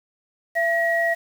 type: tone pair together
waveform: sine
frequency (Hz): 674 / 1906.4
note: E5 / A#6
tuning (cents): +38 / +38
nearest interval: octave + tritone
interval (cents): 1800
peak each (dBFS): -21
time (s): 0.55-1.15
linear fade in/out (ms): 20
effects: 7-bit